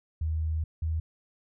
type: tone pair in turn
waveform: sine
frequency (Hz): 79.1 / 79.97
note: D#2 / D#2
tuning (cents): +29 / +48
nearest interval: unison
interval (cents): 19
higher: second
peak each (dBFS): -26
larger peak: neither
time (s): 0.21-0.64 / 0.82-1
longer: first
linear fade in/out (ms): 5
effects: none